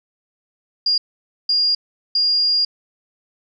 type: tone bursts at uneven times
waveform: sine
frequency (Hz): 4828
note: D8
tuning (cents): +47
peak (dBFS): -14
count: 3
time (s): 0.86-0.98 / 1.49-1.75 / 2.15-2.65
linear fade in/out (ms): 5
effects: none